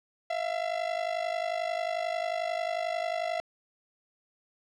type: ring-modulated tone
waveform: 45% pulse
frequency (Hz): 674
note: E5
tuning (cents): +38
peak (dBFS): -26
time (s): 0.3-3.4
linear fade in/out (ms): 0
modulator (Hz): 25.6
effects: low-pass 4000 Hz 12 dB/octave